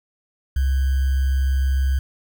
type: tone with sample-and-hold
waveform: sine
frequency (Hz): 66.7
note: C2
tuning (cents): +34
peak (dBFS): -16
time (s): 0.56-1.99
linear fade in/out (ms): 5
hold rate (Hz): 1575
effects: none